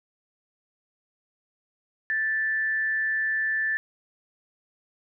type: tone with frequency modulation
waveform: sine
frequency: 1760 Hz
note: A6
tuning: in tune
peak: -23 dBFS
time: 2.1-3.77 s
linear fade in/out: 0 ms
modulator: 160 Hz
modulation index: 0.26
effects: none